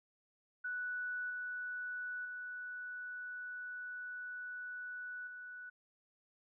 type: tone with level steps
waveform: sine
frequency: 1480 Hz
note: F#6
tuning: in tune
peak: -37 / -39 / -42 / -46 dBFS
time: 0.64-5.7 s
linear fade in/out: 10 ms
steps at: 1.3 / 2.25 / 5.27 s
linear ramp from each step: 2 ms
effects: none